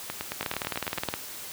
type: two click trains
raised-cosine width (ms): 0.3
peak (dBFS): -12 / -15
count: 15 / 10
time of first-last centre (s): 0.41-1.139 / 0.1-1.087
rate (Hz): 19.2 / 9.12
effects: white hiss -40 dBFS RMS until 1.52 s + high-pass 60 Hz 12 dB/octave